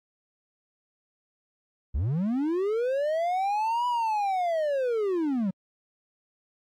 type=linear two-way sweep; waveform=triangle; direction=up then down; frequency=55 to 987.8 to 178.4 Hz; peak=-22 dBFS; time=1.94-5.51 s; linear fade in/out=10 ms; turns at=3.87 s; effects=AAC 64 kbps